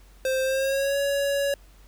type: tone with pitch glide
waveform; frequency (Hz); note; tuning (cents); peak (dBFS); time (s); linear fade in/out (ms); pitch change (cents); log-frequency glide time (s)
square; 524 to 561.6; C5 to C#5; +2 to +22; -23; 0.25-1.54; 2; +120; 0.43-0.98
effects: added 47 Hz sine -49 dBFS peak until 1.87 s + pink hiss -58 dBFS RMS until 1.87 s